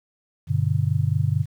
sine chord, G major, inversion none, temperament just, 98 / 122.5 / 147 Hz, G2 / B2 / D3, 0 / -14 / +2 cents, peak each -23 dBFS, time 0.47-1.46 s, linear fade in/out 50 ms, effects 9-bit

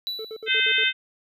triangle tone with exponential decay, 3951 Hz, B7, in tune, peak -23 dBFS, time 0.07-0.63 s, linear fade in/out 0 ms, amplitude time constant 120 ms
triangle tone bursts, 440 Hz, A4, in tune, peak -30 dBFS, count 6, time 0.19-0.837 s, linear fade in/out 2 ms, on 57 ms, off 61 ms
harmonic tone, 516 Hz, C5, 24 cents flat, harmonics 3 / 4 / 5 / 6 / 7, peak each -25 / -25 / -25 / -25 / -25 dBFS, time 0.46-0.93 s, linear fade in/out 50 ms
effects none

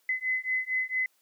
sine beating tone pair, 2028 / 2032.4 Hz, B6 / B6, +45 / +49 cents, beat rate 4.4 Hz, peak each -30 dBFS, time 0.09-1.06 s, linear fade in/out 2 ms, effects white hiss -69 dBFS RMS until 1.21 s + high-pass 300 Hz 12 dB/octave

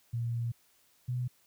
sine tone pair in turn, 117.6 / 124.41 Hz, A#2 / B2, +16 / +13 cents, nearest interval minor second, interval 97 cents, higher second, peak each -30 / -30 dBFS, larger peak neither, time 0.13-0.52 / 1.08-1.28 s, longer first, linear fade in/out 10 ms, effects white hiss -67 dBFS RMS until 1.46 s

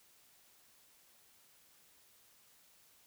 silence, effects white hiss -66 dBFS RMS until 3.06 s

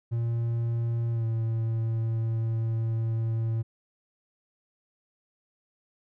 triangle tone with pitch glide, 116.54 to 113.16 Hz, A#2 to A2, 0 to +49 cents, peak -23 dBFS, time 0.11-3.63 s, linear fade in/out 20 ms, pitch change -51 cents, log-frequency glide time 1.11-1.26 s, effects none

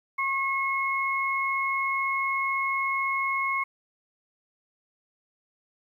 sine tone pair together, 1086 / 2172 Hz, C#6 / C#7, -36 / -36 cents, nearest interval octave, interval 1200 cents, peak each -27 dBFS, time 0.18-3.64 s, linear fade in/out 10 ms, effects 10-bit

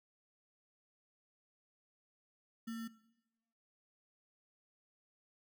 sine tone with sample-and-hold, 228.5 Hz, A#3, 34 cents flat, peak -39 dBFS, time 2.67-2.88 s, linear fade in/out 10 ms, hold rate 1575 Hz, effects noise-tail reverb RT60 0.9 s tail -17 dB re dry

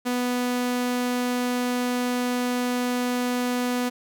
sawtooth tone, 246.9 Hz, B3, in tune, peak -19 dBFS, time 0.05-3.9 s, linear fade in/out 20 ms, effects none

